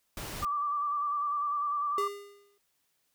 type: noise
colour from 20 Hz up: pink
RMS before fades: -39 dBFS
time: 0.17-0.45 s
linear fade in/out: 2 ms
type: tone with vibrato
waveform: sine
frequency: 1168 Hz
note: D6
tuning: 10 cents flat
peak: -28 dBFS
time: 0.42-2.08 s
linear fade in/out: 10 ms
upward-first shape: square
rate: 10 Hz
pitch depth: 30 cents each way
type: tone with exponential decay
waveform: square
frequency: 404.8 Hz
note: G#4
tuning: 44 cents flat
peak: -30 dBFS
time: 1.98-2.58 s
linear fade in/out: 2 ms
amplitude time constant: 130 ms
effects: white hiss -75 dBFS RMS until 3.14 s